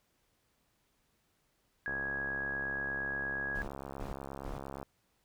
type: tone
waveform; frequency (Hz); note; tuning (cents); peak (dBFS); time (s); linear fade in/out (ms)
sine; 1659; G#6; -2; -34; 1.86-3.62; 0
type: click train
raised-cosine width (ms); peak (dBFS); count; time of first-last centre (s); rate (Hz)
1; -28; 203; 1.88-4.829; 68.5
type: noise bursts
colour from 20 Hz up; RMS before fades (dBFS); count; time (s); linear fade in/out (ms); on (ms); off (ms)
brown; -41; 3; 3.55-4.58; 2; 130; 320
effects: pink hiss -75 dBFS RMS until 5.24 s